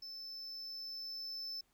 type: tone with level ramp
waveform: triangle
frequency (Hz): 5274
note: E8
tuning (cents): 0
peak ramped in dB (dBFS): -44 to -39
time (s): 0.02-1.61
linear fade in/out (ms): 5
effects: pink hiss -75 dBFS RMS until 1.73 s